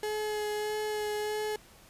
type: tone with vibrato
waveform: 35% pulse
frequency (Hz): 423.5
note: G#4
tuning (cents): +34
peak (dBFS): -29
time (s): 0.03-1.56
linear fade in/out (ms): 2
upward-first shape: sine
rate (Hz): 1.6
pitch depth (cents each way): 13
effects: pink hiss -56 dBFS RMS until 1.89 s + resampled to 32000 Hz